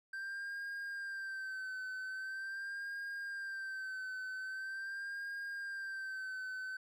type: tone with vibrato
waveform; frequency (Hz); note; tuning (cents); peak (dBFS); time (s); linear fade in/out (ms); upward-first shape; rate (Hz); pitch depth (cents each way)
triangle; 1568; G6; 0; -38; 0.13-6.77; 5; sine; 0.43; 54
effects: none